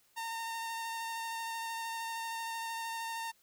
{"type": "tone with vibrato", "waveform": "sawtooth", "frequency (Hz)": 913, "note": "A#5", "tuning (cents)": -36, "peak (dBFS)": -33, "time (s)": [0.16, 3.32], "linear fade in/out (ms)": 20, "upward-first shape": "square", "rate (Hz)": 13, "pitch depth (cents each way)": 10, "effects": ["white hiss -69 dBFS RMS until 3.42 s"]}